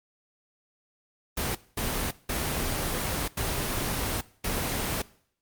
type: noise bursts at uneven times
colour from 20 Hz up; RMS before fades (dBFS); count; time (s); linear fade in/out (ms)
pink; -29; 5; 1.37-1.55 / 1.77-2.11 / 2.29-3.28 / 3.37-4.21 / 4.44-5.02; 5
effects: noise-tail reverb RT60 0.6 s tail -20 dB re dry + Opus 24 kbps